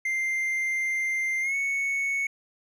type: tone with pitch glide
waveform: triangle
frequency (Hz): 2093 to 2214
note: C7 to C#7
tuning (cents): 0 to -3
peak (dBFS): -23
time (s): 0.05-2.27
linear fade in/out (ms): 5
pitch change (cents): +97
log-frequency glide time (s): 1.41-1.55
effects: none